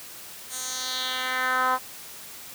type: tone with band-pass filter sweep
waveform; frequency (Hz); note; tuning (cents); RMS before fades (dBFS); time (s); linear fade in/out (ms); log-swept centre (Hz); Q
10% pulse; 256.4; C4; -35; -27; 0.49-1.79; 50; 9000 to 1000; 2.2
effects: white hiss -42 dBFS RMS until 2.54 s + high-pass 60 Hz 12 dB/octave